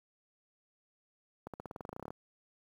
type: accelerating click train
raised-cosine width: 1 ms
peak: -28 dBFS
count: 16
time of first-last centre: 1.47-2.105 s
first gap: 67 ms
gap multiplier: 0.93
effects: high-pass 80 Hz 12 dB/octave + 10-bit